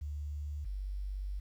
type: tone pair in turn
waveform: sine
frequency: 73.42 / 48.54 Hz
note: D2 / G1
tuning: 0 / -16 cents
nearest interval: perfect fifth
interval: 716 cents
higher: first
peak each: -36 / -35 dBFS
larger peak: second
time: 0.01-0.65 / 0.65-1.4 s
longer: second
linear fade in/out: 10 ms
effects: 11-bit